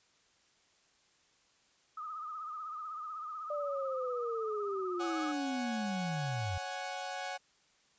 sine tone with vibrato, 1251 Hz, D#6, 9 cents sharp, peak -39 dBFS, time 1.97-5.32 s, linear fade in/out 5 ms, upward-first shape triangle, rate 16 Hz, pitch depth 86 cents each way
sine linear sweep, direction down, 597 to 86.5 Hz, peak -34 dBFS, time 3.5-6.58 s, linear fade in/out 5 ms
sawtooth chord, C# suspended fourth, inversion none, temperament equal, 554.4 / 740 / 830.6 Hz, C#5 / F#5 / G#5, 0 / 0 / 0 cents, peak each -41 / -36 / -40 dBFS, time 4.99-7.38 s, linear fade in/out 20 ms
effects white hiss -69 dBFS RMS until 7.98 s + resampled to 16000 Hz

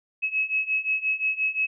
sine beating tone pair, 2569 / 2574.7 Hz, E7 / E7, -45 / -41 cents, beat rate 5.7 Hz, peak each -27 / -25 dBFS, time 0.22-1.67 s, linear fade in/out 20 ms, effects none

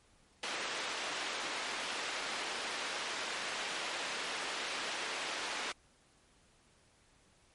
white band-pass noise, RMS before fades -39 dBFS, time 0.43-5.72 s, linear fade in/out 2 ms, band 340 to 3300 Hz, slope 12 dB/octave, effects pink hiss -67 dBFS RMS until 7.54 s + MP3 48 kbps

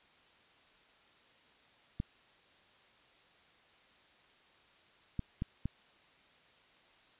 clicks, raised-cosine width 5 ms, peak -22 dBFS, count 4, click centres 2.001 / 5.193 / 5.421 / 5.656 s, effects white hiss -64 dBFS RMS until 7.19 s + resampled to 8000 Hz

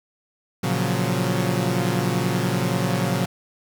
sawtooth chord, Gb major seventh, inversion first, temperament equal, 116.54 / 138.59 / 174.61 / 185 Hz, Bb2 / Db3 / F3 / Gb3, 0 / 0 / 0 / 0 cents, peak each -22 dBFS, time 0.63-3.26 s, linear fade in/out 10 ms, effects 7-bit

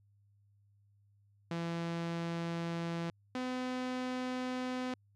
sawtooth tone pair in turn, 168.4 / 253.7 Hz, E3 / B3, +37 / +47 cents, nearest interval perfect fifth, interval 710 cents, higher second, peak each -31 / -31 dBFS, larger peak neither, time 1.51-3.1 / 3.35-4.94 s, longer neither, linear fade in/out 2 ms, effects added 101 Hz sine -65 dBFS peak until 5.15 s + low-pass 5000 Hz 12 dB/octave

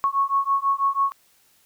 sine beating tone pair, 1100 / 1106.1 Hz, C#6 / C#6, -14 / -4 cents, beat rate 6.1 Hz, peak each -22 dBFS, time 0.04-1.12 s, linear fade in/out 0 ms, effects white hiss -60 dBFS RMS until 1.65 s

